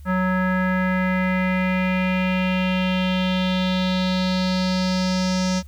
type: tone with low-pass filter sweep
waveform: square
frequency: 185 Hz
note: F#3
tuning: in tune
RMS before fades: -21 dBFS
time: 0.05-5.63 s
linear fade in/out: 50 ms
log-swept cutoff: 1500 to 5800 Hz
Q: 3.8
effects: added 73 Hz sine -37 dBFS peak until 5.67 s + white hiss -59 dBFS RMS until 5.67 s